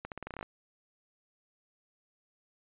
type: accelerating click train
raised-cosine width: 0.5 ms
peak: -24 dBFS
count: 11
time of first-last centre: 0.05-0.428 s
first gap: 68 ms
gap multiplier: 0.86
effects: resampled to 8000 Hz